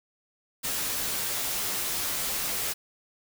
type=noise with comb filter; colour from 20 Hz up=white; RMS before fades=-30 dBFS; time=0.63-2.74 s; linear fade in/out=20 ms; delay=13 ms; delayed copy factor=-0.6; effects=none